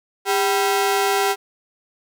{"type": "ring-modulated tone", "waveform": "sawtooth", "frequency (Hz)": 587.3, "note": "D5", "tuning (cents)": 0, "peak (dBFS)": -10, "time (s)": [0.25, 1.36], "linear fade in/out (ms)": 50, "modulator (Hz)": 186, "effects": []}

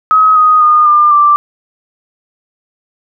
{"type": "tone with pitch steps", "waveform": "sine", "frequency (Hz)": [1272, 1247.3, 1223, 1199.2, 1175.9], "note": ["D#6", "D#6", "D#6", "D6", "D6"], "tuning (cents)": [38, 4, -30, 36, 2], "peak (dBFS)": -4, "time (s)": [0.11, 1.36], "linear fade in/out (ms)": 0, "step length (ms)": 250, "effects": []}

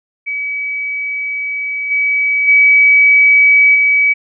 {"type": "tone with level steps", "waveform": "sine", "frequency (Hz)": 2279, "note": "C#7", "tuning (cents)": 47, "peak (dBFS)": [-17, -11, -5, -8], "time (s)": [0.26, 4.14], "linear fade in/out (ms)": 20, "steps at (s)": [1.9, 2.47, 3.74], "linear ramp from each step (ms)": 20, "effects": []}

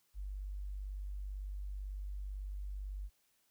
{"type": "tone", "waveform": "sine", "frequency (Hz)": 49, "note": "G1", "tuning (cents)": 0, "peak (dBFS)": -39, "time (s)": [0.14, 3.1], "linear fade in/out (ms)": 50, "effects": ["white hiss -75 dBFS RMS until 3.5 s"]}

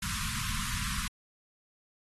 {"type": "band-stop noise", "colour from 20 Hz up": "pink", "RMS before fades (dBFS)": -34, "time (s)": [0.02, 1.08], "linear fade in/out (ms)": 5, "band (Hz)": [230, 990], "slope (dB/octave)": 96, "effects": ["AAC 32 kbps"]}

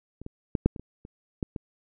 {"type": "clicks", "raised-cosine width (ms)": 3, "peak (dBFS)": [-28, -24, -12, -6, -24, -27, -30, -15, -20], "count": 9, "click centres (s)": [0.216, 0.264, 0.552, 0.66, 0.762, 0.796, 1.051, 1.428, 1.562], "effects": []}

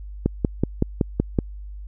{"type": "click train", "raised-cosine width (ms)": 3, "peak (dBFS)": -5, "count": 7, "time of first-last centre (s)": [0.26, 1.388], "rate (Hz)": 5.32, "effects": ["added 50 Hz sine -33 dBFS peak until 1.87 s"]}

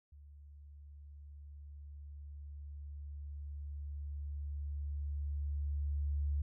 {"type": "tone with level ramp", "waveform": "sine", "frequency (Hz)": 72.3, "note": "D2", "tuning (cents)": -27, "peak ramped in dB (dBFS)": [-53, -31], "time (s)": [0.12, 6.42], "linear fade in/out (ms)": 5, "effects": []}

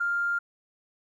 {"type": "tone with tanh clipping", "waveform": "triangle", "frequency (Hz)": 1399, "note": "F6", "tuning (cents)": 3, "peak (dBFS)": -24, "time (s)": [0, 0.39], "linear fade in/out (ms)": 10, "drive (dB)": 3, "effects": []}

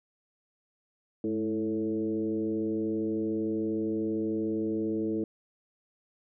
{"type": "tone with frequency modulation", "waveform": "sine", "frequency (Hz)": 328.3, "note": "E4", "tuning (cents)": -7, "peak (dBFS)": -27, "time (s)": [1.24, 5.24], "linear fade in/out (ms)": 2, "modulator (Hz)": 113, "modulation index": 1.1, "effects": []}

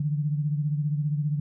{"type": "beating tone pair", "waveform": "sine", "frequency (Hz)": [147, 162], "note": ["D3", "E3"], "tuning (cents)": [2, -30], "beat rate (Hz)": 15, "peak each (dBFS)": [-24, -32], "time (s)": [0, 1.4], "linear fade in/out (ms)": 5, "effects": []}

